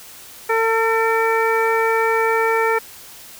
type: harmonic tone with a mistuned harmonic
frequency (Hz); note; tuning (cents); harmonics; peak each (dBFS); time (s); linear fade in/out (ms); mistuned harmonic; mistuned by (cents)
450.4; A4; +40; 1 / 2 / 3 / 4 / 5; -18 / -21 / -23 / -24 / -25; 0.49-2.79; 10; 5; +36
effects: white hiss -40 dBFS RMS until 3.39 s